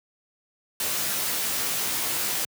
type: noise with comb filter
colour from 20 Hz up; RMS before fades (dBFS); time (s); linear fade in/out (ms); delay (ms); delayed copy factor
white; -27; 0.8-2.45; 2; 17; -0.7
effects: high-pass 100 Hz 12 dB/octave